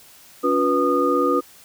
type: tone cluster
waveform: sine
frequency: 283.1 / 359.1 / 489.6 / 1227 Hz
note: C#4 / F4 / B4 / D#6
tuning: +37 / +48 / -15 / -25 cents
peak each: -22 / -23 / -21 / -21 dBFS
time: 0.43-1.41 s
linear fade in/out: 20 ms
effects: white hiss -48 dBFS RMS until 1.64 s